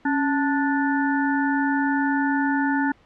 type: harmonic tone with a mistuned harmonic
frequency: 293.1 Hz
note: D4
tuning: 3 cents flat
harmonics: 1 / 3 / 5 / 6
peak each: -21 / -26 / -28 / -29 dBFS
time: 0.05-2.92 s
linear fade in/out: 5 ms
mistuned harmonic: 1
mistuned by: -100 cents
effects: pink hiss -56 dBFS RMS until 3.05 s + low-pass 3000 Hz 12 dB/octave